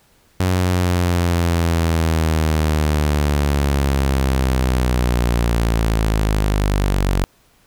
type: linear sweep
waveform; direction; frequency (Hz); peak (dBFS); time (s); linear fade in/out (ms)
sawtooth; down; 92.5 to 46.25; -11; 0.4-7.24; 0
effects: pink hiss -56 dBFS RMS until 7.66 s